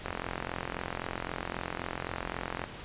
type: click train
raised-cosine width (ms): 0.5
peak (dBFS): -18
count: 114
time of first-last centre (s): 0.06-2.64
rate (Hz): 43.8
effects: pink hiss -44 dBFS RMS until 2.84 s + resampled to 8000 Hz